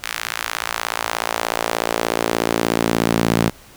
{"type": "tone with high-pass filter sweep", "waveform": "sawtooth", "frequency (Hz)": 56.7, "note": "A#1", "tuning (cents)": -47, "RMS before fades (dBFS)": -21, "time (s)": [0.03, 3.5], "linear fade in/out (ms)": 10, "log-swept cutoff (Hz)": [1800, 170], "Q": 1.1, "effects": ["pink hiss -45 dBFS RMS until 3.76 s"]}